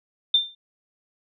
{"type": "tone with exponential decay", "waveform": "sine", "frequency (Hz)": 3586, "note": "A7", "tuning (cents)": 32, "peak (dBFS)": -12, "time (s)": [0.34, 0.55], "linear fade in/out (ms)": 5, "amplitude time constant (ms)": 45, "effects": []}